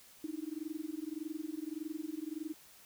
sine tone with amplitude modulation, 311.1 Hz, D#4, in tune, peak -34 dBFS, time 0.24-2.54 s, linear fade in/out 2 ms, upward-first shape sine, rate 21.7 Hz, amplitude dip 100%, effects white hiss -59 dBFS RMS until 2.85 s

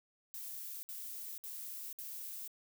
violet noise bursts, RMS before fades -45 dBFS, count 4, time 0.34-2.477 s, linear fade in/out 0 ms, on 490 ms, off 59 ms, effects none

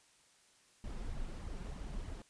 brown noise with flanger, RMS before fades -42 dBFS, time 0.84-2.22 s, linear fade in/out 2 ms, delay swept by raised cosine 0.96 to 5.76 ms, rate 3.3 Hz, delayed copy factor +0.65, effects white hiss -67 dBFS RMS until 2.29 s + resampled to 22050 Hz

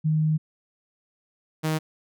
sine / sawtooth tone pair in turn, 155.56 / 156.82 Hz, D#3 / D#3, 0 / +14 cents, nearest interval unison, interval 14 cents, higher second, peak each -19 / -19 dBFS, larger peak neither, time 0.04-0.38 / 1.63-1.79 s, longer first, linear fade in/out 20 ms, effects none

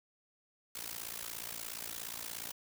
white noise with amplitude modulation, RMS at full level -39 dBFS, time 0.75-2.52 s, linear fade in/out 5 ms, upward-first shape sine, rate 57 Hz, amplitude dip 90%, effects none

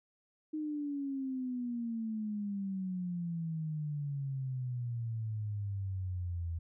sine exponential sweep, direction down, 311.1 to 82.41 Hz, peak -34 dBFS, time 0.53-6.59 s, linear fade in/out 10 ms, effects none

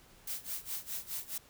blue noise with tremolo, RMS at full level -37 dBFS, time 0.27-1.38 s, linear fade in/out 5 ms, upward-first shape sine, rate 4.8 Hz, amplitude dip 90%, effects pink hiss -60 dBFS RMS until 1.49 s

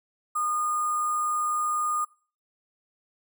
sine tone with sample-and-hold, 1218 Hz, D#6, 37 cents flat, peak -24 dBFS, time 0.35-2.05 s, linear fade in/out 10 ms, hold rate 8820 Hz, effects noise-tail reverb RT60 0.4 s tail -21 dB re dry

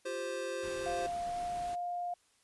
square chord, F suspended second, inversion none, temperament equal, 349.2 / 392 / 523.3 Hz, F4 / G4 / C5, 0 / 0 / 0 cents, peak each -44 / -43 / -38 dBFS, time 0.05-1.07 s, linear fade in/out 10 ms
pink noise, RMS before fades -49 dBFS, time 0.62-1.76 s, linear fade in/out 20 ms
sine tone with pitch glide, 698.5 to 705.4 Hz, F5 to F5, 0 to +17 cents, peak -34 dBFS, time 0.86-2.14 s, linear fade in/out 5 ms, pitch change +17 cents, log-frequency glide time 1.27-1.37 s
effects white hiss -70 dBFS RMS until 2.43 s + resampled to 24000 Hz

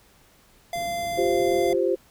square tone, 690 Hz, F5, 21 cents flat, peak -27 dBFS, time 0.73-1.73 s, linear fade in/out 2 ms
white low-pass noise, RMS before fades -42 dBFS, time 0.75-1.75 s, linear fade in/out 2 ms, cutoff 290 Hz, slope 12 dB/octave
sine chord, F suspended second, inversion none, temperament equal, 349.2 / 392 / 523.3 Hz, F4 / G4 / C5, 0 / 0 / 0 cents, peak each -24 dBFS, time 1.17-1.96 s, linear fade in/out 20 ms
effects pink hiss -57 dBFS RMS until 2.1 s

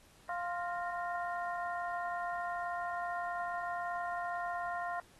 harmonic tone with a mistuned harmonic, 350 Hz, F4, 4 cents sharp, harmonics 2 / 3 / 4 / 5, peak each -37 / -41 / -43 / -45 dBFS, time 0.29-5 s, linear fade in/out 2 ms, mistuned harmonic 5, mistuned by +88 cents, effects pink hiss -63 dBFS RMS until 5.19 s + AAC 32 kbps

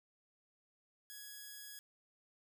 5% pulse tone, 1670 Hz, G#6, 9 cents sharp, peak -38 dBFS, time 1.1-1.79 s, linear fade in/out 0 ms, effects none

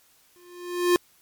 square tone with exponential growth, 353.6 Hz, F4, 22 cents sharp, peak -15 dBFS, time 0.36-0.96 s, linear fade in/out 0 ms, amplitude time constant 130 ms, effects white hiss -60 dBFS RMS until 1.21 s + MP3 96 kbps

